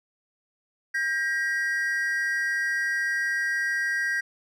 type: tone pair together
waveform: triangle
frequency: 1600.7 / 1903 Hz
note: G6 / A#6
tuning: +36 / +35 cents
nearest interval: minor third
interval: 299 cents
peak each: -25 dBFS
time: 0.94-4.21 s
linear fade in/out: 10 ms
effects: none